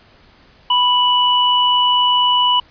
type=tone pair together; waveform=sine; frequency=987.8 / 2956 Hz; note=B5 / F#7; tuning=0 / -2 cents; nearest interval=octave + perfect fifth; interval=1898 cents; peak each=-14 dBFS; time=0.7-2.6 s; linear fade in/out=5 ms; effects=pink hiss -49 dBFS RMS until 2.7 s + resampled to 11025 Hz